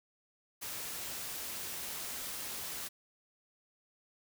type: noise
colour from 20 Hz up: white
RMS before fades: -41 dBFS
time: 0.61-2.89 s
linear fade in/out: 20 ms
effects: none